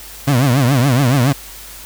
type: tone with vibrato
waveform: 30% pulse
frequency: 130.81 Hz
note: C3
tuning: in tune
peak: -8 dBFS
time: 0.27-1.33 s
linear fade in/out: 10 ms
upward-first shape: triangle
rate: 7.1 Hz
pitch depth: 220 cents each way
effects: added 50 Hz sine -40 dBFS peak until 1.85 s + white hiss -35 dBFS RMS until 1.85 s